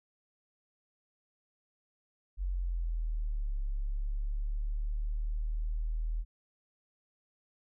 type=linear two-way sweep; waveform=sine; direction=down then up; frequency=46.65 to 34.65 to 40.05 Hz; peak=-30 dBFS; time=2.37-6.25 s; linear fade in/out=50 ms; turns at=3.58 s; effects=none